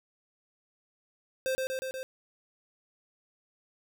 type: tone with echo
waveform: square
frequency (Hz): 523.3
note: C5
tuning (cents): 0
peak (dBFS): -28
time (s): 1.46-1.55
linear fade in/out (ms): 0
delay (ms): 120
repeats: 4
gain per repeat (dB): -2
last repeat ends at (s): 2.03
effects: none